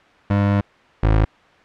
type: tone pair in turn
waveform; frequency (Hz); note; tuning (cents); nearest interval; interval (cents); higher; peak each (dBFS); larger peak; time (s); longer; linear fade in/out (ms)
25% pulse; 100.8 / 53.4; G2 / G#1; +49 / +49; major seventh; 1100; first; -11 / -9; second; 0.3-0.61 / 1.03-1.25; first; 5
effects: white hiss -50 dBFS RMS until 1.64 s + low-pass 2000 Hz 12 dB/octave